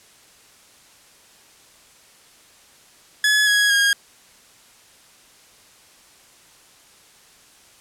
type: tone with pitch steps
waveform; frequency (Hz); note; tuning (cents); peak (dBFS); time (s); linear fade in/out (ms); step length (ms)
sawtooth; 1700 / 1664.1 / 1628.9; G#6 / G#6 / G#6; +40 / +3 / -34; -11; 3.24-3.93; 2; 230
effects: white hiss -51 dBFS RMS until 7.8 s + low-pass 10000 Hz 12 dB/octave